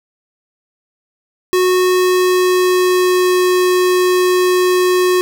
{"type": "tone with pitch glide", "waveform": "square", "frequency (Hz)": [366.7, 364.2], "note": ["F#4", "F#4"], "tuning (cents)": [-15, -27], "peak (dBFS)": -11, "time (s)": [1.53, 5.21], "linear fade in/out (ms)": 0, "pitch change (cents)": -12, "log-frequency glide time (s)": [1.76, 3.41], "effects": []}